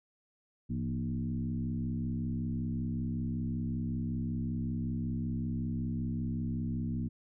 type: tone with frequency modulation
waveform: sine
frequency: 165.4 Hz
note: E3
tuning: 6 cents sharp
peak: -31 dBFS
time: 0.69-7.09 s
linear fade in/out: 20 ms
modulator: 65.3 Hz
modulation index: 1.5
effects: none